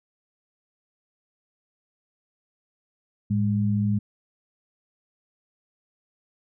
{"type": "tone pair together", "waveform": "sine", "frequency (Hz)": [108.22, 204.3], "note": ["A2", "G#3"], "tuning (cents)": [-28, -28], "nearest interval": "major seventh", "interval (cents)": 1100, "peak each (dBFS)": -23, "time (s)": [3.3, 3.99], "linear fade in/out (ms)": 10, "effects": []}